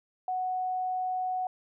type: tone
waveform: sine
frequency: 740 Hz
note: F#5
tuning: in tune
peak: -28 dBFS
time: 0.28-1.47 s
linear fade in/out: 2 ms
effects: none